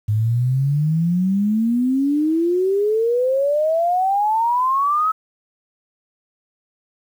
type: exponential sweep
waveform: sine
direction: up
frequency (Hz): 103.83 to 1300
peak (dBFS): -15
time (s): 0.08-5.12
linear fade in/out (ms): 10
effects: 8-bit